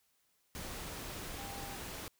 sine tone in noise, 796 Hz, G5, 26 cents sharp, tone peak -48 dBFS, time 1.38-1.76 s, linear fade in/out 0 ms, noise pink, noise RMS -44 dBFS, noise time 0.55-2.08 s, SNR -7 dB, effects white hiss -75 dBFS RMS until 2.19 s

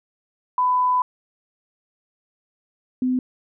sine tone pair in turn, 1000 / 254.1 Hz, B5 / B3, +21 / +49 cents, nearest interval 2 octaves, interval 2372 cents, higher first, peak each -16 / -18 dBFS, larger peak first, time 0.58-1.02 / 3.02-3.19 s, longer first, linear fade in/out 2 ms, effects none

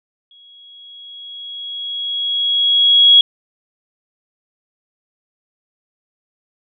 sine tone with exponential growth, 3322 Hz, G#7, in tune, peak -4 dBFS, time 0.31-3.21 s, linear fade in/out 2 ms, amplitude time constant 630 ms, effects none

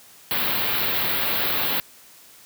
white band-stop noise, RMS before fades -23 dBFS, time 0.31-1.8 s, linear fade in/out 0 ms, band 4300 to 13000 Hz, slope 48 dB/octave, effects white hiss -49 dBFS RMS until 2.45 s + high-pass 80 Hz 12 dB/octave

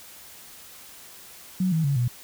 sine tone with pitch steps, 185 / 161.05 / 140.2 / 122.05 Hz, F#3 / E3 / C#3 / B2, 0 / -40 / +20 / -20 cents, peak -20 dBFS, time 1.6-2.08 s, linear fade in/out 5 ms, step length 120 ms, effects white hiss -46 dBFS RMS until 2.23 s

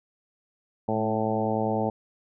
harmonic tone with a mistuned harmonic, 110 Hz, A2, in tune, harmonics 1 / 2 / 3 / 4 / 5 / 6 / 7 / 8, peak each -33 / -29 / -34 / -31 / -31 / -33 / -31 / -34 dBFS, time 0.88-1.9 s, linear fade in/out 5 ms, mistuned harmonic 2, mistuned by -23 cents, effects none

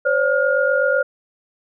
sine tone cluster, 521 / 569 / 1421 Hz, C5 / C#5 / F6, -7 / +45 / +30 cents, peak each -19 dBFS, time 0.05-1.03 s, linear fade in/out 10 ms, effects none

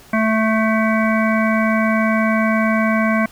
harmonic tone with a mistuned harmonic, 220 Hz, A3, in tune, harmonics 1 / 3 / 5 / 7 / 9 / 10, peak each -16 / -21 / -23 / -24 / -26 / -26 dBFS, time 0.13-3.26 s, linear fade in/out 5 ms, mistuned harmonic 10, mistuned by +52 cents, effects pink hiss -45 dBFS RMS until 3.31 s

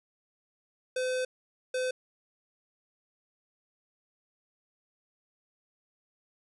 square tone bursts at uneven times, 510 Hz, C5, 44 cents flat, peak -29 dBFS, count 2, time 0.96-1.25 / 1.74-1.91 s, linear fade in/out 5 ms, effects resampled to 24000 Hz + 11-bit

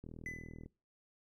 click train, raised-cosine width 3 ms, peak -36 dBFS, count 26, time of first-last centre 0.04-0.66 s, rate 40.3 Hz
triangle tone with exponential decay, 2006 Hz, B6, 26 cents sharp, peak -37 dBFS, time 0.26-0.65 s, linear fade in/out 1 ms, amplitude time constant 83 ms
effects noise-tail reverb RT60 0.3 s tail -21 dB re dry

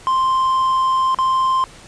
triangle tone with dropouts, 1046.5 Hz, C6, in tune, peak -12 dBFS, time 0.07-1.64 s, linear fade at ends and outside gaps 0 ms, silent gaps 1.146-1.187 s, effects pink hiss -42 dBFS RMS until 1.87 s + resampled to 22050 Hz

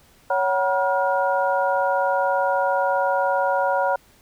sine tone cluster, 557 / 750 / 960 / 1422 Hz, C#5 / F#5 / B5 / F6, +8 / +23 / -49 / +31 cents, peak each -22 / -24 / -23 / -27 dBFS, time 0.3-3.96 s, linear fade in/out 5 ms, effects pink hiss -55 dBFS RMS until 4.21 s

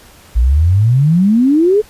sine exponential sweep, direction up, 54.7 to 440 Hz, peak -7 dBFS, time 0.35-1.82 s, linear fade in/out 20 ms, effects pink hiss -42 dBFS RMS until 1.89 s + resampled to 32000 Hz

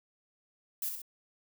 violet noise with echo, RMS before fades -34 dBFS, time 0.82-0.89 s, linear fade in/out 2 ms, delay 64 ms, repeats 2, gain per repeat -5 dB, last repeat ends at 1.018 s, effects none

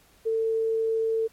sine tone, 447.8 Hz, A4, 30 cents sharp, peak -22 dBFS, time 0.25-1.28 s, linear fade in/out 20 ms, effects pink hiss -59 dBFS RMS until 1.32 s + MP3 64 kbps

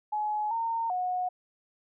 sine tone with pitch steps, 846 / 915 / 729 Hz, G#5 / A#5 / F#5, +32 / -32 / -26 cents, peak -27 dBFS, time 0.12-1.29 s, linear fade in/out 10 ms, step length 390 ms, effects none

